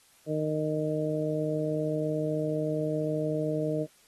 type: harmonic tone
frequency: 154 Hz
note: D#3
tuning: 17 cents flat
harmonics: 1 / 2 / 3 / 4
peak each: -32 / -32 / -32 / -32 dBFS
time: 0.26-3.87 s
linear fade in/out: 50 ms
effects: white hiss -61 dBFS RMS until 4.07 s + AAC 32 kbps